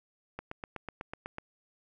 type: click train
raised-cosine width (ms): 0.5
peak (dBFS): -23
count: 9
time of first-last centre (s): 0.39-1.384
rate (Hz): 8.05
effects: none